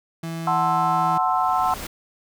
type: tone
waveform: 35% pulse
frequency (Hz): 164.81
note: E3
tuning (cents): 0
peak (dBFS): -26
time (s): 0.23-1.18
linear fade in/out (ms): 5
type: chord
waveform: sine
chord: F# half-diminished seventh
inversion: none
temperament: equal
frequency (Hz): 740 / 880 / 1046.5 / 1318.5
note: F#5 / A5 / C6 / E6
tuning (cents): 0 / 0 / 0 / 0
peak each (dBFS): -22 / -25 / -23 / -25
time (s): 0.47-1.74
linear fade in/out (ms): 2
type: noise with exponential growth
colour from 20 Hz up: pink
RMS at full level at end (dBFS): -31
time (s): 0.76-1.87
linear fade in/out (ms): 5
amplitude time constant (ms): 240
effects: none